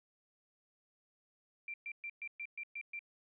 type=tone bursts; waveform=sine; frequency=2359 Hz; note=D7; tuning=7 cents sharp; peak=-40 dBFS; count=8; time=1.68-2.992 s; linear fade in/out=2 ms; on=59 ms; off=120 ms; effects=none